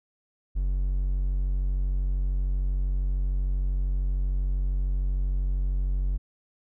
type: tone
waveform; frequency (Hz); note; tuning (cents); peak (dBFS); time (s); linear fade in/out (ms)
triangle; 46.47; F#1; +8; -21; 0.55-6.18; 20
effects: none